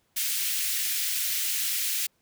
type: high-pass noise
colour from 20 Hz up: white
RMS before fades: -28 dBFS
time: 0.16-2.07 s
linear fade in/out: 10 ms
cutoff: 1900 Hz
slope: 24 dB/octave
effects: pink hiss -70 dBFS RMS until 2.21 s + high-pass 60 Hz 12 dB/octave